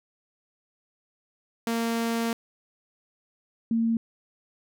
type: tone pair in turn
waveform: sawtooth / sine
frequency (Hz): 230.3 / 228.3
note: A#3 / A#3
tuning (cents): -21 / -36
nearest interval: unison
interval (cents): 15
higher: first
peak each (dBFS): -21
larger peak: neither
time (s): 1.67-2.33 / 3.71-3.97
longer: first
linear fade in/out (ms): 2
effects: none